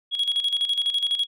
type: tone with tremolo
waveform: sine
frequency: 3322 Hz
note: G#7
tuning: in tune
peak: -17 dBFS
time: 0.11-1.27 s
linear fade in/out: 50 ms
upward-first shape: square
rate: 12 Hz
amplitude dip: 70%
effects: tanh soft clip ceiling -17 dBFS